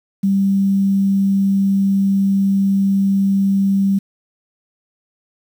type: tone with quantisation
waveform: sine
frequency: 196 Hz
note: G3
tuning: in tune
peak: -12 dBFS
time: 0.23-3.99 s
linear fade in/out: 10 ms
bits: 7
effects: none